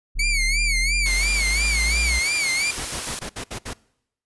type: exponential sweep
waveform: triangle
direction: up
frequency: 33.85 to 61 Hz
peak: -20 dBFS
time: 0.15-2.2 s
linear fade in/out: 20 ms
type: tone with vibrato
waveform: sawtooth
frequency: 2235 Hz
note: C#7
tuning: 14 cents sharp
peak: -17 dBFS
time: 0.19-2.71 s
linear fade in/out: 5 ms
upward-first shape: sine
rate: 2.9 Hz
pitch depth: 120 cents each way
type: noise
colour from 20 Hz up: white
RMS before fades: -29 dBFS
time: 1.06-3.19 s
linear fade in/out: 0 ms
type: noise bursts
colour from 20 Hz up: pink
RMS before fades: -31 dBFS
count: 7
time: 2.77-3.736 s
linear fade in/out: 10 ms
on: 84 ms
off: 63 ms
effects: noise-tail reverb RT60 0.8 s tail -23 dB re dry + resampled to 24000 Hz